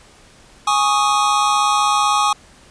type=chord; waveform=square; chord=Ab suspended fourth; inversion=none; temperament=equal; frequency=830.6 / 1108.7 / 1244.5 Hz; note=Ab5 / Db6 / Eb6; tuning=0 / 0 / 0 cents; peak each=-19 dBFS; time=0.67-2.33 s; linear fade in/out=5 ms; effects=pink hiss -47 dBFS RMS until 2.7 s + resampled to 22050 Hz